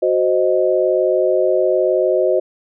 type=chord; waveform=sine; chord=C diminished; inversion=second; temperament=equal; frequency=370 / 523.3 / 622.3 Hz; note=Gb4 / C5 / Eb5; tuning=0 / 0 / 0 cents; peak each=-17 dBFS; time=0.02-2.4 s; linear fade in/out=10 ms; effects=none